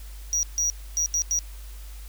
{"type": "tone bursts at uneven times", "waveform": "triangle", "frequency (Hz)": 5770, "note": "F#8", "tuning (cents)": -44, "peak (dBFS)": -20, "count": 5, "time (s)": [[0.33, 0.43], [0.58, 0.7], [0.97, 1.06], [1.14, 1.22], [1.31, 1.39]], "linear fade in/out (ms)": 0, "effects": ["added 50 Hz sine -37 dBFS peak until 2.08 s", "white hiss -50 dBFS RMS until 2.08 s"]}